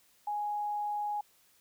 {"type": "tone", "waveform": "sine", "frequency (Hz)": 831, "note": "G#5", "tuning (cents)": 1, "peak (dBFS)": -31, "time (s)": [0.27, 1.21], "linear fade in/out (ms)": 5, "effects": ["white hiss -66 dBFS RMS until 1.6 s"]}